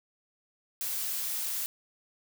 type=noise; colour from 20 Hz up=blue; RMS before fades=-33 dBFS; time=0.81-1.66 s; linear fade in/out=0 ms; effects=none